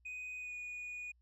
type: tone with pitch glide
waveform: sine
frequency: 2496 to 2460 Hz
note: D#7 to D#7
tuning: +5 to -20 cents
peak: -39 dBFS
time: 0.05-1.12 s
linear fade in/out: 10 ms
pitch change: -25 cents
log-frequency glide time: 0.39-0.54 s
effects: tanh soft clip ceiling -41 dBFS + added 60 Hz sine -67 dBFS peak until 1.21 s